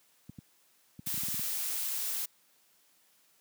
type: clicks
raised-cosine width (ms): 5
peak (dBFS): -28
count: 10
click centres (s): 0.295 / 0.387 / 0.993 / 1.072 / 1.142 / 1.177 / 1.234 / 1.285 / 1.343 / 1.394
type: noise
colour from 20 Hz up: blue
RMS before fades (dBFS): -34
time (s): 1.06-2.26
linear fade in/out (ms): 10
effects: white hiss -67 dBFS RMS until 3.4 s + high-pass 150 Hz 12 dB/octave